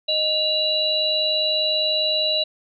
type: tone cluster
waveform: sine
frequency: 617 / 2825 / 3945 Hz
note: D#5 / F7 / B7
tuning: -15 / +19 / -3 cents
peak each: -25 / -26 / -20 dBFS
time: 0.08-2.44 s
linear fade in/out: 10 ms
effects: none